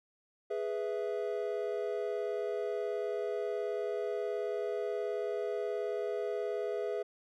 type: chord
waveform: triangle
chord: E major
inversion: first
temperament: equal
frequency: 415.3 / 493.9 / 659.3 Hz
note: G#4 / B4 / E5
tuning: 0 / 0 / 0 cents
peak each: -33 / -36 / -37 dBFS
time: 0.5-7.03 s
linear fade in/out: 10 ms
effects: none